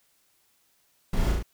brown noise with echo, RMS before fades -25 dBFS, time 1.13-1.32 s, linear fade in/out 5 ms, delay 36 ms, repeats 3, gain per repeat -2 dB, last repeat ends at 1.428 s, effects white hiss -67 dBFS RMS until 1.53 s

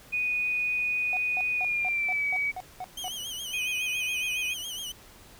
sine tone with pitch glide, 2476 to 2271 Hz, D#7 to C#7, -9 to +41 cents, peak -25 dBFS, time 0.12-2.52 s, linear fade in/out 20 ms, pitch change -150 cents, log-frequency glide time 1.54-2.28 s
triangle tone bursts, 738 Hz, F#5, 5 cents flat, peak -31 dBFS, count 9, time 1.13-3.081 s, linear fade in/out 0 ms, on 39 ms, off 200 ms
sawtooth tone with vibrato, 3083 Hz, G7, 29 cents flat, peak -31 dBFS, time 2.97-4.92 s, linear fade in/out 5 ms, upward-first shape sine, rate 7.2 Hz, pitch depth 94 cents each way
sine tone, 2492 Hz, D#7, 2 cents sharp, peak -28 dBFS, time 3.53-4.54 s, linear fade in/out 10 ms
effects pink hiss -52 dBFS RMS until 5.39 s

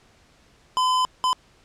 square tone bursts at uneven times, 1016 Hz, B5, 49 cents sharp, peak -19 dBFS, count 2, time 0.77-1.05 / 1.24-1.33 s, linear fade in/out 0 ms, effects pink hiss -57 dBFS RMS until 1.64 s + low-pass 7000 Hz 12 dB/octave

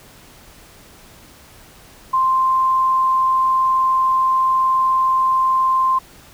sine tone, 1046.5 Hz, C6, in tune, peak -13 dBFS, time 2.13-5.99 s, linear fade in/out 10 ms, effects pink hiss -45 dBFS RMS until 6.33 s

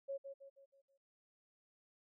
sine tone with echo, 550 Hz, C#5, 14 cents flat, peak -39 dBFS, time 0.08-0.18 s, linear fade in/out 20 ms, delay 160 ms, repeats 5, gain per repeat -7 dB, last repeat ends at 0.98 s, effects none

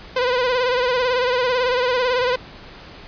sawtooth tone with vibrato, 500 Hz, B4, 21 cents sharp, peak -13 dBFS, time 0.16-2.36 s, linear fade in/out 5 ms, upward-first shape sine, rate 18 Hz, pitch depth 63 cents each way, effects pink hiss -40 dBFS RMS until 3.07 s + resampled to 11025 Hz

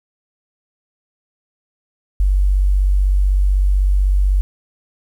sine tone, 47.99 Hz, G1, 36 cents flat, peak -11 dBFS, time 2.2-4.41 s, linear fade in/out 0 ms, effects 8-bit

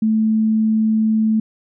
sine tone, 219 Hz, A3, 8 cents flat, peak -13 dBFS, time 0.02-1.4 s, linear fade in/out 5 ms, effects none

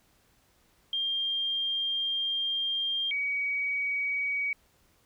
sine tone pair in turn, 3198 / 2261 Hz, G7 / C#7, +34 / +34 cents, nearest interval tritone, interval 600 cents, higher first, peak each -27 dBFS, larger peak neither, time 0.93-3.11 / 3.11-4.53 s, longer first, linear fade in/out 2 ms, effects pink hiss -66 dBFS RMS until 5.05 s

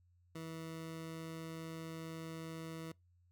20% pulse tone, 162.3 Hz, E3, 27 cents flat, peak -39 dBFS, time 0.35-2.92 s, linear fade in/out 5 ms, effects noise-tail reverb RT60 0.2 s tail -25 dB re dry + added 88 Hz sine -67 dBFS peak until 3.31 s

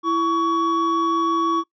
triangle tone pair together, 332 / 1123.5 Hz, E4 / C#6, +12 / +23 cents, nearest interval octave + major sixth, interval 2111 cents, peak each -20 / -17 dBFS, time 0.03-1.64 s, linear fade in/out 50 ms, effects noise-tail reverb RT60 0.1 s tail -21 dB re dry + resampled to 16000 Hz

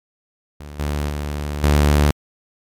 sawtooth tone with level steps, 73.42 Hz, D2, in tune, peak -29 / -16 / -19 / -8 dBFS, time 0.6-2.11 s, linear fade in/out 5 ms, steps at 0.79 / 1.09 / 1.63 s, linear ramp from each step 10 ms, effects MP3 96 kbps

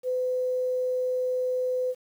sine tone, 506 Hz, B4, 42 cents sharp, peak -24 dBFS, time 0.03-1.95 s, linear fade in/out 50 ms, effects 9-bit

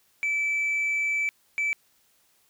sine tone pair in turn, 2314 / 2314 Hz, D7 / D7, -26 / -26 cents, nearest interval unison, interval 0 cents, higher neither, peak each -21 dBFS, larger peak neither, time 0.23-1.29 / 1.58-1.73 s, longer first, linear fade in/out 0 ms, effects tanh soft clip ceiling -22 dBFS + white hiss -65 dBFS RMS until 2.49 s

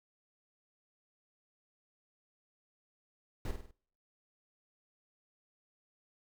brown noise with echo, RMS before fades -35 dBFS, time 3.45-3.51 s, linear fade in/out 2 ms, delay 50 ms, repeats 4, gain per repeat -6 dB, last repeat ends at 3.71 s, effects noise-tail reverb RT60 0.5 s tail -22 dB re dry

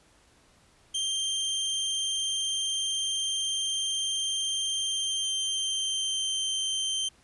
sawtooth tone with pitch glide, 3162 to 3129 Hz, G7 to G7, +14 to -4 cents, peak -24 dBFS, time 0.94-7.09 s, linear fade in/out 10 ms, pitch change -18 cents, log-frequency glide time 4.81-6.32 s, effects pink hiss -61 dBFS RMS until 7.23 s + resampled to 24000 Hz

